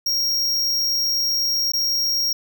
square tone with dropouts, 5588 Hz, F8, in tune, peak -19 dBFS, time 0.06-2.33 s, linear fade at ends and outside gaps 5 ms, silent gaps 1.72-1.735 s, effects none

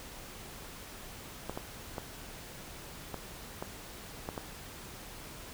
clicks, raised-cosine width 1 ms, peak -22 dBFS, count 7, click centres 1.496 / 1.575 / 1.982 / 3.143 / 3.625 / 4.289 / 4.378 s, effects pink hiss -47 dBFS RMS until 5.53 s

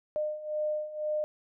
sine beating tone pair, 606 / 608 Hz, D#5 / D#5, -46 / -40 cents, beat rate 2 Hz, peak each -35 / -31 dBFS, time 0.16-1.24 s, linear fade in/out 0 ms, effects none

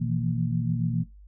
sine tone cluster, 120.6 / 162.2 / 169.3 / 230.1 Hz, B2 / E3 / E3 / A#3, -41 / -28 / +46 / -22 cents, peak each -28 / -29 / -31 / -31 dBFS, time 0-1.04 s, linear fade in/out 20 ms, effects noise-tail reverb RT60 0.2 s tail -17 dB re dry + added 50 Hz sine -46 dBFS peak until 1.27 s

